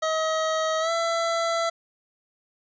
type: tone with pitch glide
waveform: 25% pulse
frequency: 635 to 668.9 Hz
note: D#5 to E5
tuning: +35 to +25 cents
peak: -19 dBFS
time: 0.02-1.7 s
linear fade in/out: 10 ms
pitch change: +90 cents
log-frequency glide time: 0.8-0.91 s
effects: resampled to 16000 Hz + 10-bit

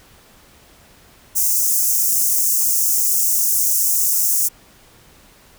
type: high-pass noise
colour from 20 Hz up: white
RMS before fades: -17 dBFS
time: 1.35-4.49 s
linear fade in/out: 20 ms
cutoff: 5800 Hz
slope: 48 dB/octave
effects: pink hiss -49 dBFS RMS until 5.58 s

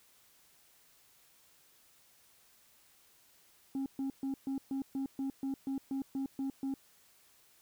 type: tone bursts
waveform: sine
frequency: 270.4 Hz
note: C#4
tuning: 43 cents flat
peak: -30 dBFS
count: 13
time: 3.75-6.74 s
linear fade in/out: 2 ms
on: 110 ms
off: 130 ms
effects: tanh soft clip ceiling -32 dBFS + white hiss -65 dBFS RMS until 7.61 s

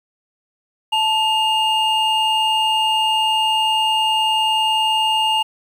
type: tone pair together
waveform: triangle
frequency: 879.6 / 2830 Hz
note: A5 / F7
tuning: -1 / +22 cents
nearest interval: octave + minor sixth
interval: 2023 cents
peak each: -16 dBFS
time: 0.92-5.43 s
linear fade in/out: 10 ms
effects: 8-bit

